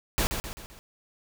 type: noise with echo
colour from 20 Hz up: pink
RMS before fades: -25 dBFS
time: 0.18-0.27 s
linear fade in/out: 0 ms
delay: 130 ms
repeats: 4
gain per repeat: -6 dB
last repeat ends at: 0.79 s
effects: none